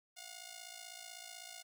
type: ring-modulated tone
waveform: 5% pulse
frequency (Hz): 714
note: F5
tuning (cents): +38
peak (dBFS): -34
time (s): 0.16-1.63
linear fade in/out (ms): 20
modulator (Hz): 1400
effects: high-pass 400 Hz 12 dB/octave